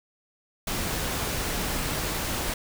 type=noise; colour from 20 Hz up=pink; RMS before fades=-29 dBFS; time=0.67-2.54 s; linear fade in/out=5 ms; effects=none